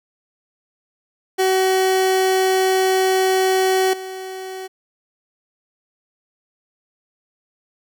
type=tone with level steps; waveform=30% pulse; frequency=377.3 Hz; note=F#4; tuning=34 cents sharp; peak=-12 / -26 dBFS; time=1.38-4.68 s; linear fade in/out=20 ms; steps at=3.93 s; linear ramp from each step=5 ms; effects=none